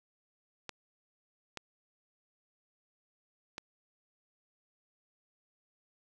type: clicks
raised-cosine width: 0.2 ms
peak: -22 dBFS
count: 3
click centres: 0.693 / 1.573 / 3.581 s
effects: none